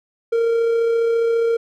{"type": "tone with amplitude modulation", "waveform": "triangle", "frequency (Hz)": 461.5, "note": "A#4", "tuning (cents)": -17, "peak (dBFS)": -12, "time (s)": [0.32, 1.57], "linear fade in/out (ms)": 10, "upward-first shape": "sine", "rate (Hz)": 34.7, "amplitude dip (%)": 25, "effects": []}